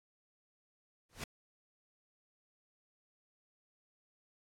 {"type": "noise with exponential growth", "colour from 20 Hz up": "pink", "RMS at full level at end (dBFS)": -36, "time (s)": [1.09, 1.24], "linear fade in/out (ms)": 5, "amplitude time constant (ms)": 31, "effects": ["low-pass 11000 Hz 12 dB/octave", "AAC 64 kbps"]}